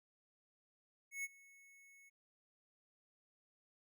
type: tone with ADSR envelope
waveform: square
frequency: 2200 Hz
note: C#7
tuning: 14 cents flat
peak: -39 dBFS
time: 1.11-2.1 s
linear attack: 130 ms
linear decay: 34 ms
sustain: -23 dB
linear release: 18 ms
effects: none